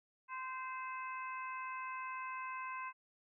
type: harmonic tone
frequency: 518 Hz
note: C5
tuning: 17 cents flat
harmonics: 2 / 3 / 4 / 5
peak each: -42 / -49 / -51 / -50 dBFS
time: 0.28-2.93 s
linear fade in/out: 50 ms
effects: none